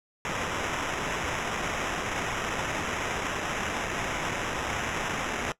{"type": "noise with sample-and-hold", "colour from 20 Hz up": "violet", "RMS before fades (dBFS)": -31, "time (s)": [0.25, 5.52], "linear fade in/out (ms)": 0, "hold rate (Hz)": 4410, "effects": ["noise-tail reverb RT60 0.1 s tail -19 dB re dry", "low-pass 8000 Hz 12 dB/octave"]}